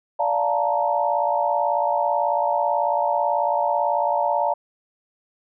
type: chord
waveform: sine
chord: Bb major seventh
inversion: first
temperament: just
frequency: 582.7 / 699.2 / 874.1 / 932.3 Hz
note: D5 / F5 / A5 / Bb5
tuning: -14 / +2 / -12 / 0 cents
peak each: -24 dBFS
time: 0.19-4.54 s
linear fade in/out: 10 ms
effects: none